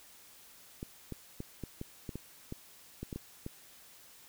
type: clicks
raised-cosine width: 3 ms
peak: -26 dBFS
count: 12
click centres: 0.829 / 1.123 / 1.404 / 1.637 / 1.814 / 2.092 / 2.156 / 2.524 / 3.03 / 3.128 / 3.16 / 3.464 s
effects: white hiss -57 dBFS RMS until 4.28 s